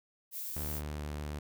violet noise, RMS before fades -40 dBFS, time 0.31-0.82 s, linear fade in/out 50 ms
sawtooth tone with pitch glide, 74.7 to 74.27 Hz, D2 to D2, +30 to +20 cents, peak -33 dBFS, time 0.56-1.39 s, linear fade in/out 5 ms, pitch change -10 cents, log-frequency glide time 0.94-1.03 s
effects none

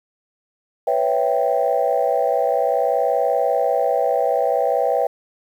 sine chord, C# half-diminished seventh, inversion third, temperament equal, 493.9 / 554.4 / 659.3 / 784 Hz, B4 / C#5 / E5 / G5, 0 / 0 / 0 / 0 cents, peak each -21 dBFS, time 0.87-5.07 s, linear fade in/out 5 ms, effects tanh soft clip ceiling -7 dBFS + 8-bit

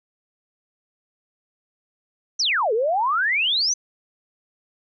sine exponential two-way sweep, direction down then up, 6272 to 415.3 to 6272 Hz, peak -18 dBFS, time 2.39-3.74 s, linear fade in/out 10 ms, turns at 2.73 s, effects none

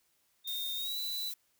sine tone with pitch glide, 3664 to 3973 Hz, A#7 to B7, -31 to +10 cents, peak -35 dBFS, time 0.44-1.33 s, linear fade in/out 50 ms, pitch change +141 cents, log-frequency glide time 0.76-0.98 s
violet noise, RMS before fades -41 dBFS, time 0.47-1.34 s, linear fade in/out 5 ms
effects white hiss -73 dBFS RMS until 1.59 s

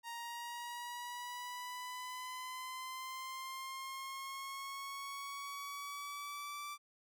sawtooth linear sweep, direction up, 932.3 to 1170 Hz, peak -39 dBFS, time 0.03-6.78 s, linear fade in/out 50 ms, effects none

